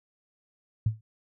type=tone with exponential decay; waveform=sine; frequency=109.5 Hz; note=A2; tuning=8 cents flat; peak=-18 dBFS; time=0.86-1.01 s; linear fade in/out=5 ms; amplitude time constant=31 ms; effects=none